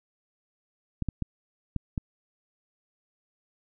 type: clicks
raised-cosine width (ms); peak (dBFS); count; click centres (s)
5; -16; 5; 1.023 / 1.087 / 1.223 / 1.763 / 1.978
effects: none